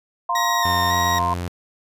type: chord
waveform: sine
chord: F suspended fourth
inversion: none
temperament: equal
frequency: 698.5 / 932.3 / 1046.5 Hz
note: F5 / Bb5 / C6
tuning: 0 / 0 / 0 cents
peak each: -26 / -24 / -21 dBFS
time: 0.29-1.34 s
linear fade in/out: 5 ms
type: tone with vibrato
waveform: 20% pulse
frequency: 1864.7 Hz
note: A#6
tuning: in tune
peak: -17 dBFS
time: 0.35-1.19 s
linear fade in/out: 5 ms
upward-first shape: square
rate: 1.8 Hz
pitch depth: 27 cents each way
type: tone with pitch glide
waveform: sawtooth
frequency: 90 to 88.05 Hz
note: F#2 to F2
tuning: -47 to +15 cents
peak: -21 dBFS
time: 0.65-1.48 s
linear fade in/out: 0 ms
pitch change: -38 cents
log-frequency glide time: 0.83-1.2 s
effects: resampled to 32000 Hz